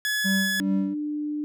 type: tone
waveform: sawtooth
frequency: 1700 Hz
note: G#6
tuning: 40 cents sharp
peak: -20 dBFS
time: 0.05-0.6 s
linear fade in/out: 0 ms
type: tone with tremolo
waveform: triangle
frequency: 194.2 Hz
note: G3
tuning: 16 cents flat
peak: -19 dBFS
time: 0.24-0.95 s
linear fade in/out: 20 ms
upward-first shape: sine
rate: 2.5 Hz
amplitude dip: 75%
type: tone with pitch glide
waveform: sine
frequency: 290.5 to 298 Hz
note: D4 to D4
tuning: -19 to +25 cents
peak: -26 dBFS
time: 0.6-1.44 s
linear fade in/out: 0 ms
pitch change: +44 cents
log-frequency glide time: 0.87-0.93 s
effects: none